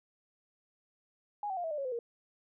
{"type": "tone with pitch steps", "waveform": "sine", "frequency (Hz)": [827, 762.8, 703.5, 648.9, 598.4, 552, 509.1, 469.5], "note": ["G#5", "G5", "F5", "E5", "D5", "C#5", "C5", "A#4"], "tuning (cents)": [-8, -47, 12, -27, 32, -7, -47, 12], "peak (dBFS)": -33, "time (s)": [1.43, 1.99], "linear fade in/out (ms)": 2, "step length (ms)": 70, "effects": []}